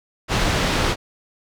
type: low-pass noise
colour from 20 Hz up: pink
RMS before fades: -20 dBFS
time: 0.28-0.96 s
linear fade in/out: 50 ms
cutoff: 5000 Hz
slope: 12 dB/octave
effects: none